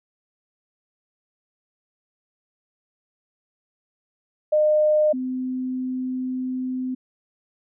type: tone pair in turn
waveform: sine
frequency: 609 / 256.1 Hz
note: D#5 / C4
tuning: -37 / -37 cents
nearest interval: octave + minor third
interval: 1500 cents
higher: first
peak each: -15 / -24 dBFS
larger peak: first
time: 4.52-5.13 / 5.13-6.95 s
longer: second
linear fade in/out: 10 ms
effects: none